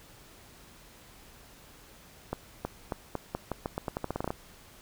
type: accelerating click train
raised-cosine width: 1 ms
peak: -17 dBFS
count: 17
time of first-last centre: 2.33-4.305 s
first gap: 320 ms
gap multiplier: 0.85
effects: pink hiss -54 dBFS RMS until 4.81 s